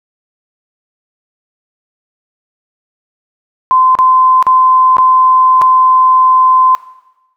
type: tone with dropouts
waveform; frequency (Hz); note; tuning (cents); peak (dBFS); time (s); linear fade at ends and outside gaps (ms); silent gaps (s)
sine; 1031; C6; -26; -5; 3.71-6.75; 0; 3.952-3.988 / 4.426-4.467 / 4.968-4.983 / 5.615-5.619
effects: noise-tail reverb RT60 1.0 s tail -17 dB re dry